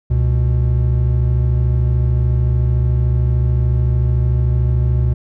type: tone pair together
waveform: triangle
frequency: 68.64 / 122.2 Hz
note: C#2 / B2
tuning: -16 / -18 cents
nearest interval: minor seventh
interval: 998 cents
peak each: -13 dBFS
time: 0.1-5.14 s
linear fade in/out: 10 ms
effects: none